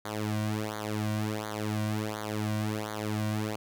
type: tone with flanger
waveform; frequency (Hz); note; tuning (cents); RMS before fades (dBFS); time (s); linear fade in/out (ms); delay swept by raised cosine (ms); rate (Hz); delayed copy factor
sawtooth; 106.9; A2; -49; -32; 0.05-3.56; 5; 0.37 to 2.37; 1.4; -0.95
effects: none